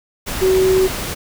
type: tone in noise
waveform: sine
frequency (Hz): 376.3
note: F#4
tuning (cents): +29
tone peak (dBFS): -11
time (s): 0.41-0.88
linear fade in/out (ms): 20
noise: pink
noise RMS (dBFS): -24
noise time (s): 0.26-1.15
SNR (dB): +10
effects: none